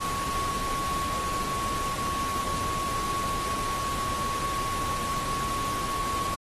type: tone in noise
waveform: sine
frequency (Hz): 1108.7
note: C#6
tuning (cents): 0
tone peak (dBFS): -29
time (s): 0-6.36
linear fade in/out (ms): 20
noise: pink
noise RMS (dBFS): -34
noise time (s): 0-6.36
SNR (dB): +2
effects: AAC 32 kbps